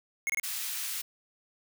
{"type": "tone bursts", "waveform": "square", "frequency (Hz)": 2169, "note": "C#7", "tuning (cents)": -38, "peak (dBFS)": -28, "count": 3, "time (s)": [0.27, 0.398], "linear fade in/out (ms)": 0, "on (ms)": 26, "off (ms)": 25}
{"type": "high-pass noise", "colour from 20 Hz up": "white", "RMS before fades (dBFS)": -35, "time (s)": [0.43, 1.02], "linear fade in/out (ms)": 10, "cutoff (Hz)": 1700, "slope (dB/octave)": 12}
{"effects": []}